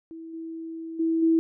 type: tone with level steps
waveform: sine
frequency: 326.5 Hz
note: E4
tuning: 17 cents flat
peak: -37 / -33 / -21 / -17 dBFS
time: 0.11-1.39 s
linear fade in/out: 0 ms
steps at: 0.33 / 0.99 / 1.22 s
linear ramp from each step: 10 ms
effects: none